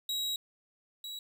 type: tone pair in turn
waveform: 40% pulse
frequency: 3843 / 3890 Hz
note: B7 / B7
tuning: -48 / -27 cents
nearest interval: unison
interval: 21 cents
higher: second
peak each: -30 / -38 dBFS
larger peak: first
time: 0.09-0.36 / 1.04-1.19 s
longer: first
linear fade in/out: 2 ms
effects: none